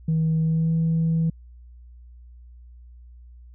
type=tone with pitch glide; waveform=sine; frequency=160 to 163.17 Hz; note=D#3 to E3; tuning=+49 to -17 cents; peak=-17 dBFS; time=0.08-1.3 s; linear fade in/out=5 ms; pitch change=+34 cents; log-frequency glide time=0.42-0.72 s; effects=tanh soft clip ceiling -16 dBFS + added 60 Hz sine -43 dBFS peak until 3.54 s